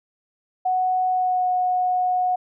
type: tone with pitch glide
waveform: sine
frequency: 740 to 730.7 Hz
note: F#5 to F#5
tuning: 0 to -22 cents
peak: -18 dBFS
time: 0.65-2.36 s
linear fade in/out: 10 ms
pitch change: -22 cents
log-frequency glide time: 1.08-1.48 s
effects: none